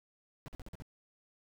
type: noise bursts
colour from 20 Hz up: brown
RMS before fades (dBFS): -45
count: 6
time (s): 0.46-0.822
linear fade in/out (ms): 0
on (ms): 22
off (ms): 46
effects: none